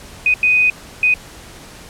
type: tone bursts at uneven times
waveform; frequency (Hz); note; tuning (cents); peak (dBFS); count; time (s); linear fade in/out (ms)
sine; 2495; D#7; +4; -10; 3; 0.26-0.34 / 0.43-0.7 / 1.03-1.14; 2
effects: pink hiss -38 dBFS RMS until 1.89 s + low-pass 11000 Hz 12 dB/octave